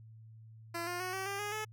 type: tone with pitch steps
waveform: 10% pulse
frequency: 340.1 / 353.7 / 367.9 / 382.6 / 398 / 413.9 / 430.5 Hz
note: F4 / F4 / F#4 / G4 / G4 / G#4 / A4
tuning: -46 / +22 / -10 / -42 / +26 / -6 / -38 cents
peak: -28 dBFS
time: 0.74-1.65 s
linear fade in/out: 10 ms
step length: 130 ms
effects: added 111 Hz sine -51 dBFS peak until 1.72 s